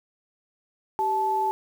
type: tone pair together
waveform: sine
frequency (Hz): 388 / 871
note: G4 / A5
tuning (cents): -18 / -18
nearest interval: octave + major second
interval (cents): 1400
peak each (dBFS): -30 / -22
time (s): 0.99-1.51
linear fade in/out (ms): 0
effects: 8-bit